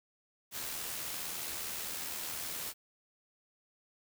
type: noise with amplitude modulation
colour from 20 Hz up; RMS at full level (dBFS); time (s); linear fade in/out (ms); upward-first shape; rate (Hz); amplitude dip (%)
white; -38; 0.51-2.74; 50; sine; 79.5; 35
effects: none